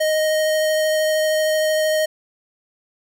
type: tone with vibrato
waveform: square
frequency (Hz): 622.3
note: D#5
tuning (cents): 0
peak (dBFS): -17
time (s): 0-2.06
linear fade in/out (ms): 10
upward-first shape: triangle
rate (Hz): 13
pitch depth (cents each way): 10
effects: none